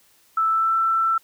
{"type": "tone with pitch glide", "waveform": "sine", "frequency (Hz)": [1318.5, 1334.6], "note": ["E6", "E6"], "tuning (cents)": [0, 21], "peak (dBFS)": -17, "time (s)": [0.37, 1.18], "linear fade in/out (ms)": 5, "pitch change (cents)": 21, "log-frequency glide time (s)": [0.49, 0.76], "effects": ["white hiss -58 dBFS RMS until 1.23 s"]}